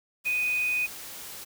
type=tone in noise; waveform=sine; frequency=2489 Hz; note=D#7; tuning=in tune; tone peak=-24 dBFS; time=0.25-0.87 s; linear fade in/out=20 ms; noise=white; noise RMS=-41 dBFS; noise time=0.24-1.45 s; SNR=+14 dB; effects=none